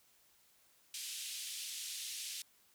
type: band-pass noise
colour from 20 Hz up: pink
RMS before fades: -44 dBFS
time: 0.94-2.42 s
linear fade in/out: 2 ms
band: 2900 to 12000 Hz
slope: 24 dB/octave
effects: white hiss -69 dBFS RMS until 2.74 s